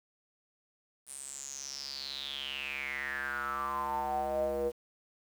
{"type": "tone with band-pass filter sweep", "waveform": "square", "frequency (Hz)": 68.9, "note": "C#2", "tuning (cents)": -10, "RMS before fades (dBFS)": -36, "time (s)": [1.06, 4.72], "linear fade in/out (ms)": 50, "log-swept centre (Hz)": [9600, 480], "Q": 9.5, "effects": ["9-bit"]}